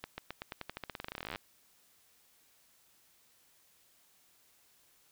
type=accelerating click train; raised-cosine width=0.3 ms; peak=-23 dBFS; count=28; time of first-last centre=0.04-1.359 s; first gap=140 ms; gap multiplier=0.9; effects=white hiss -67 dBFS RMS until 5.11 s